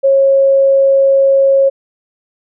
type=tone; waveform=sine; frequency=545 Hz; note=C#5; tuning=29 cents flat; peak=-6 dBFS; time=0.03-1.7 s; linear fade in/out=20 ms; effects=none